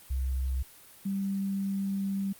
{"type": "tone pair in turn", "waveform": "sine", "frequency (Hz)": [65.41, 196.01], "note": ["C2", "G3"], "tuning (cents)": [0, 0], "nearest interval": "octave + perfect fifth", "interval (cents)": 1900, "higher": "second", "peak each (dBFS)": [-27, -28], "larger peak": "first", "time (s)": [[0.1, 0.63], [1.05, 2.33]], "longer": "second", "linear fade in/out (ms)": 10, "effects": ["white hiss -53 dBFS RMS until 2.39 s", "Opus 32 kbps"]}